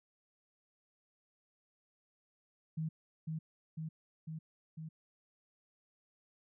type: tone with echo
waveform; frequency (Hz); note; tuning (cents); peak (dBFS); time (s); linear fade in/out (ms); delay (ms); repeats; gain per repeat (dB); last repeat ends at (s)
sine; 158.7; D#3; +35; -34; 2.77-2.89; 10; 500; 4; -2; 4.89
effects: none